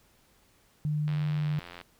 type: tone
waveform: sine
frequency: 150.5 Hz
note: D3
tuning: 43 cents sharp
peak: -26 dBFS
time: 0.85-1.59 s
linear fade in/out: 0 ms
type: click train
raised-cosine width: 0.3 ms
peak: -27 dBFS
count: 65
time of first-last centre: 1.08-1.813 s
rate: 87.3 Hz
effects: pink hiss -64 dBFS RMS until 1.99 s